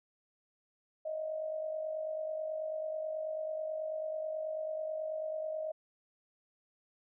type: tone with amplitude modulation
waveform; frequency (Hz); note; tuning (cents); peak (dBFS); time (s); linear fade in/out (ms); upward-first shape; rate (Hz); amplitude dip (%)
sine; 627; D#5; +13; -32; 1.05-5.72; 10; sine; 49.2; 55
effects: none